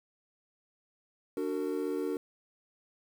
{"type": "chord", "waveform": "triangle", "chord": "D augmented", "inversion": "none", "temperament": "equal with one note detuned", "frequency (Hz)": [293.7, 370, 456.3], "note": ["D4", "F#4", "A#4"], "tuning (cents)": [0, 0, -37], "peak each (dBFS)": -33, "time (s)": [1.37, 2.17], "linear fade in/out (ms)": 2, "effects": ["9-bit"]}